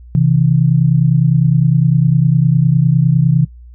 sine tone pair together, 131.9 / 161.75 Hz, C3 / E3, +14 / -32 cents, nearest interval major third, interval 354 cents, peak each -11 / -11 dBFS, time 0.15-3.45 s, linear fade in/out 0 ms, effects noise-tail reverb RT60 0.1 s tail -20 dB re dry + added 60 Hz sine -34 dBFS peak until 3.74 s

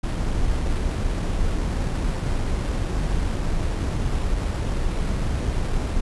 brown noise with sample-and-hold, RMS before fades -23 dBFS, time 0.03-6.01 s, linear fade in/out 10 ms, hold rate 6300 Hz, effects resampled to 24000 Hz

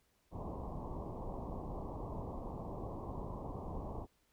pink low-pass noise, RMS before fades -43 dBFS, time 0.31-4.07 s, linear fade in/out 50 ms, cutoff 1100 Hz, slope 96 dB/octave, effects pink hiss -75 dBFS RMS until 4.32 s

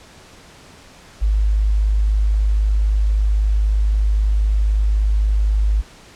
sine tone, 51.91 Hz, G#1, in tune, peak -13 dBFS, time 1.21-5.82 s, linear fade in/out 20 ms, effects pink hiss -44 dBFS RMS until 6.15 s + low-pass 8000 Hz 12 dB/octave

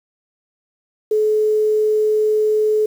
sine tone with quantisation, 428.8 Hz, A4, 45 cents flat, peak -13 dBFS, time 1.11-2.86 s, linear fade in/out 5 ms, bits 7, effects none

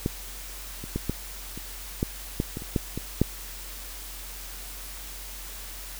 clicks, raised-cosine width 3 ms, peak -11 / -23 / -14 / -13 / -24 / -11 / -11 / -19 / -26 / -10 / -17 / -6 dBFS, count 12, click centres 0.061 / 0.84 / 0.96 / 1.096 / 1.576 / 2.029 / 2.401 / 2.571 / 2.621 / 2.762 / 2.976 / 3.216 s, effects added 45 Hz sine -41 dBFS peak until 5.99 s + white hiss -41 dBFS RMS until 5.99 s

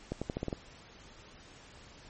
accelerating click train, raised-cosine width 2 ms, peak -20 dBFS, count 7, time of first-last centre 0.12-0.528 s, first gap 96 ms, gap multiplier 0.86, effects pink hiss -54 dBFS RMS until 2.09 s + MP3 32 kbps

